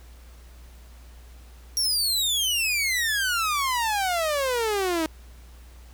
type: exponential sweep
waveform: sawtooth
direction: down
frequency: 5660 to 311.1 Hz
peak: -19 dBFS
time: 1.77-5.06 s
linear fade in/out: 0 ms
effects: added 60 Hz sine -44 dBFS peak until 5.93 s + pink hiss -55 dBFS RMS until 5.93 s